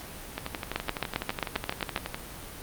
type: two click trains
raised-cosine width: 0.3 ms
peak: -10 / -15 dBFS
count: 10 / 22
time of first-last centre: 0.76-1.962 / 0.38-2.145 s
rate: 7.49 / 11.9 Hz
effects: pink hiss -42 dBFS RMS until 2.62 s + Opus 48 kbps